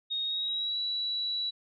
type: tone with pitch glide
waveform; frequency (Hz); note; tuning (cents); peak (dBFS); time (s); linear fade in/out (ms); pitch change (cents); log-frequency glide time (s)
sine; 3729 to 3926; A#7 to B7; 0 to -11; -29; 0.1-1.51; 20; +89; 0.23-0.79
effects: none